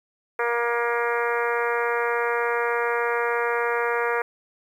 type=harmonic tone; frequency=236.6 Hz; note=A#3; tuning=26 cents sharp; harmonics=2 / 3 / 4 / 5 / 6 / 7 / 8 / 9 / 10; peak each=-25 / -33 / -29 / -31 / -30 / -31 / -33 / -35 / -38 dBFS; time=0.39-4.22 s; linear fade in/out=5 ms; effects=9-bit